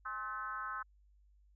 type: tone with frequency modulation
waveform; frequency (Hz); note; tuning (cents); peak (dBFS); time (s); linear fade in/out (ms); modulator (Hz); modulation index
sine; 1288; E6; -41; -38; 0.05-0.83; 10; 230; 1.2
effects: added 50 Hz sine -63 dBFS peak until 1.55 s